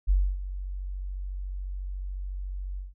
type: tone with ADSR envelope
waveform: sine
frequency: 47 Hz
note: F#1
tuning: 28 cents sharp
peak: -17 dBFS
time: 0.07-2.94 s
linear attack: 30 ms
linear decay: 270 ms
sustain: -14 dB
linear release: 160 ms
effects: none